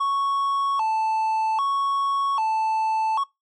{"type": "tone with vibrato", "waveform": "triangle", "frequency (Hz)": 987.8, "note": "B5", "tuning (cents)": 0, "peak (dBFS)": -18, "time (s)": [0, 3.24], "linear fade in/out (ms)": 10, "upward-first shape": "square", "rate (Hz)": 0.63, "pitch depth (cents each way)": 200, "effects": ["noise-tail reverb RT60 0.2 s tail -23 dB re dry", "MP3 48 kbps"]}